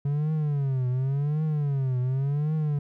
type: tone with vibrato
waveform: triangle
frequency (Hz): 140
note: C#3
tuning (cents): +18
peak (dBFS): -21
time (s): 0.05-2.79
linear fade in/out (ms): 5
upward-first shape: triangle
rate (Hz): 0.9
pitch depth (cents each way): 210
effects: none